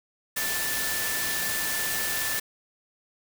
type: tone in noise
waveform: sine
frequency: 1760 Hz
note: A6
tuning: in tune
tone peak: -32 dBFS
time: 0.36-2.4 s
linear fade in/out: 10 ms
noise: white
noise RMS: -29 dBFS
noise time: 0.36-2.4 s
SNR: -6 dB
effects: none